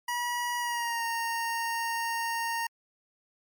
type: tone with pitch glide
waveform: 25% pulse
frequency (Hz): 966 to 923.4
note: B5 to A#5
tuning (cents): -39 to -17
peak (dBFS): -25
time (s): 0.08-2.67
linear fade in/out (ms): 5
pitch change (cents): -78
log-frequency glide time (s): 0.59-1.05
effects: MP3 96 kbps